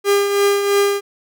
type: tone with tremolo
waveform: 45% pulse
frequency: 402.7 Hz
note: G4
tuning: 47 cents sharp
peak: -11 dBFS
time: 0.04-1.01 s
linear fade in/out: 50 ms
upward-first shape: triangle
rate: 3 Hz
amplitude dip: 55%
effects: none